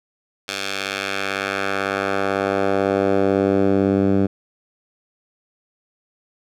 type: tone with band-pass filter sweep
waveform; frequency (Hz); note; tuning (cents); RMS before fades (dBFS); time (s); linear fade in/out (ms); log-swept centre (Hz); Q
10% pulse; 98; G2; 0; -20; 0.48-4.27; 10; 3900 to 220; 0.91
effects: none